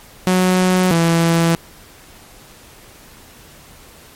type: tone pair in turn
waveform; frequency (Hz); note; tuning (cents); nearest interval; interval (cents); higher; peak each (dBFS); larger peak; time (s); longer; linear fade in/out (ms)
sawtooth; 183.9 / 166.89; F#3 / E3; -10 / +22; major second; 168; first; -8; neither; 0.27-0.91 / 0.91-1.55; neither; 0
effects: pink hiss -43 dBFS RMS until 4.15 s + MP3 64 kbps